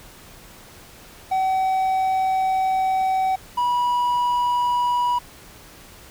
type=tone pair in turn; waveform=triangle; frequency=759 / 975 Hz; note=F#5 / B5; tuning=+44 / -23 cents; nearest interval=major third; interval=433 cents; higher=second; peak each=-16 dBFS; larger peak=neither; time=1.31-3.36 / 3.57-5.19 s; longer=first; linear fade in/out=10 ms; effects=pink hiss -45 dBFS RMS until 6.1 s